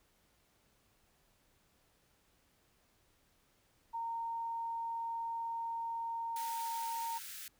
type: tone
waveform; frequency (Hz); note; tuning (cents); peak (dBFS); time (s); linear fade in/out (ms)
sine; 921; A#5; -21; -36; 3.93-7.19; 20
type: high-pass noise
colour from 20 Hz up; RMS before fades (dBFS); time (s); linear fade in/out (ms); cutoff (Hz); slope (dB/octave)
white; -47; 6.36-7.48; 2; 1300; 96
effects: pink hiss -72 dBFS RMS until 7.59 s